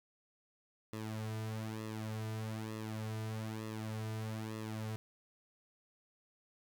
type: tone with flanger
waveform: sawtooth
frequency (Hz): 109.5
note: A2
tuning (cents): -8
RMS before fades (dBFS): -41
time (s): 0.93-4.96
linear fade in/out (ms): 0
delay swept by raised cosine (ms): 1.3 to 3.7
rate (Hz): 1.1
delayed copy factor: -0.75
effects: none